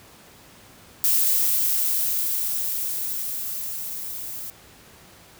violet noise with level ramp, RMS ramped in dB -19 to -34 dBFS, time 1.04-4.5 s, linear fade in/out 0 ms, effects pink hiss -49 dBFS RMS until 5.39 s + high-pass 60 Hz 12 dB/octave

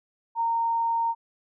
sine tone, 922 Hz, A#5, 19 cents flat, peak -22 dBFS, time 0.35-1.15 s, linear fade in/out 50 ms, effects none

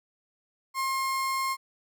35% pulse tone, 1067 Hz, C6, 34 cents sharp, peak -25 dBFS, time 0.74-1.57 s, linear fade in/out 50 ms, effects none

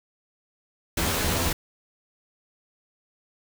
pink noise with comb filter, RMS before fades -25 dBFS, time 0.97-1.53 s, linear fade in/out 5 ms, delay 12 ms, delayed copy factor +0.6, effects none

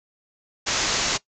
white low-pass noise, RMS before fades -24 dBFS, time 0.66-1.18 s, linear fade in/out 20 ms, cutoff 7200 Hz, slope 96 dB/octave, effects noise-tail reverb RT60 0.1 s tail -19 dB re dry

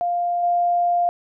sine tone with level steps, 700 Hz, F5, 4 cents sharp, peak -19 / -16 dBFS, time 0.01-1.09 s, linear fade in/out 0 ms, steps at 0.43 s, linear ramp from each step 5 ms, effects none

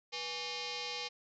sine tone with frequency modulation, 831 Hz, G#5, 1 cent sharp, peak -37 dBFS, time 0.12-1.09 s, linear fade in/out 20 ms, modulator 659 Hz, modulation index 7.1, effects none

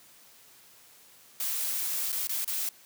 blue noise with dropouts, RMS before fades -31 dBFS, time 1.4-2.69 s, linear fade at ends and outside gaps 2 ms, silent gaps 2.12-2.126 / 2.272-2.293 / 2.446-2.477 s, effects white hiss -56 dBFS RMS until 2.85 s + high-pass 80 Hz 12 dB/octave

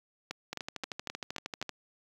two click trains, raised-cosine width 0.2 ms, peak -19 / -18 dBFS, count 16 / 6, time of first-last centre 0.53-1.693 / 0.31-1.626 s, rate 12.9 / 3.8 Hz, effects high-pass 100 Hz 12 dB/octave + 9-bit

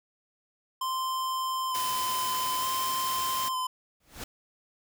square tone with vibrato, 1032 Hz, C6, 24 cents flat, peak -29 dBFS, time 0.81-3.67 s, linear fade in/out 5 ms, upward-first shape square, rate 0.55 Hz, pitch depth 16 cents each way
white noise, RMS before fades -35 dBFS, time 1.74-3.49 s, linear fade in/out 10 ms
pink noise with exponential growth, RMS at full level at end -34 dBFS, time 4-4.24 s, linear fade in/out 5 ms, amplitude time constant 51 ms
effects none

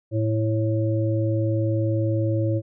harmonic tone, 110 Hz, A2, in tune, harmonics 1 / 3 / 5, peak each -21 / -26 / -28 dBFS, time 0.11-2.62 s, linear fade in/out 50 ms, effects none

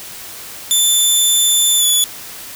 15% pulse tone with pitch glide, 3524 to 3436 Hz, A7 to A7, +2 to -42 cents, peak -4 dBFS, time 0.71-2.04 s, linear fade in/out 0 ms, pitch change -44 cents, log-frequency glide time 1.78-1.84 s, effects white hiss -32 dBFS RMS until 2.55 s

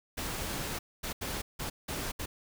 pink noise bursts at uneven times, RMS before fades -36 dBFS, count 6, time 0.17-0.79 / 1.03-1.13 / 1.21-1.42 / 1.59-1.7 / 1.88-2.12 / 2.19-2.26 s, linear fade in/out 10 ms, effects none

